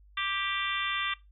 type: harmonic tone with a mistuned harmonic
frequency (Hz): 392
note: G4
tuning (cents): 0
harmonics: 3 / 4 / 5 / 6 / 7 / 8 / 9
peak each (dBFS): -34 / -39 / -35 / -38 / -37 / -39 / -35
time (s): 0.17-1.14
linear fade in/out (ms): 5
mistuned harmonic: 4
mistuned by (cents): +20
effects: noise-tail reverb RT60 0.2 s tail -19 dB re dry + added 50 Hz sine -54 dBFS peak until 1.31 s